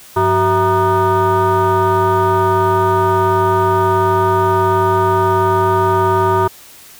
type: tone with frequency modulation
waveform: sine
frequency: 659.3 Hz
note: E5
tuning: in tune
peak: -9 dBFS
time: 0.16-6.48 s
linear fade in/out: 10 ms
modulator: 280 Hz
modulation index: 2
effects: tanh soft clip ceiling -7 dBFS + white hiss -40 dBFS RMS until 6.99 s